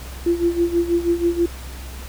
sine tone with tremolo, 343.1 Hz, F4, 31 cents flat, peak -13 dBFS, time 0.26-1.46 s, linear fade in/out 5 ms, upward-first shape sine, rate 6.2 Hz, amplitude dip 80%, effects added 64 Hz sine -32 dBFS peak until 2.08 s + pink hiss -39 dBFS RMS until 2.08 s

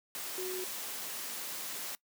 sine tone in noise, 370 Hz, F#4, in tune, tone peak -36 dBFS, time 0.38-0.64 s, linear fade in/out 0 ms, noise white, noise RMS -40 dBFS, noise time 0.15-1.95 s, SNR +1 dB, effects noise-tail reverb RT60 0.1 s tail -22 dB re dry + high-pass 200 Hz 12 dB/octave

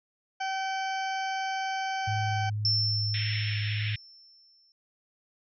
harmonic tone, 768 Hz, G5, 36 cents flat, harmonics 1 / 2 / 3 / 4 / 6 / 7 / 8, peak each -30 / -36 / -40 / -42 / -46 / -47 / -48 dBFS, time 0.4-2.5 s, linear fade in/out 10 ms
sine tone with vibrato, 105.8 Hz, G#2, 33 cents sharp, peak -28 dBFS, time 2.07-3.96 s, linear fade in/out 10 ms, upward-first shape sine, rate 1.8 Hz, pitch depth 12 cents each way
sine tone with exponential decay, 5360 Hz, E8, 28 cents sharp, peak -22 dBFS, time 2.65-4.72 s, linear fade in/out 1 ms, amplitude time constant 450 ms
pink band-pass noise, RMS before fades -36 dBFS, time 3.14-3.96 s, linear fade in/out 2 ms, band 1800 to 3600 Hz, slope 48 dB/octave
effects none

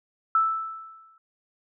sine tone with exponential decay, 1318.5 Hz, E6, in tune, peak -16 dBFS, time 0.35-1.18 s, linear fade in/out 2 ms, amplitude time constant 180 ms, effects none

